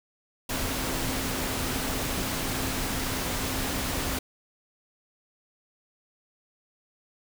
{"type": "tone in noise", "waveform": "sine", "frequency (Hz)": 261.6, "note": "C4", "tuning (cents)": 0, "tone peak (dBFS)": -37, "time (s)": [0.49, 4.19], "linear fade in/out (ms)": 5, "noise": "pink", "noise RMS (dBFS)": -30, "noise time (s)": [0.49, 4.19], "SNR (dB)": -10, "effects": []}